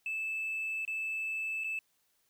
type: tone with dropouts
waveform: triangle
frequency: 2626 Hz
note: E7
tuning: 7 cents flat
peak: -30 dBFS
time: 0.06-1.79 s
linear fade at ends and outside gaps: 2 ms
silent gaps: 0.851-0.877 / 1.638-1.643 s
effects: tanh soft clip ceiling -29 dBFS + white hiss -74 dBFS RMS until 2.29 s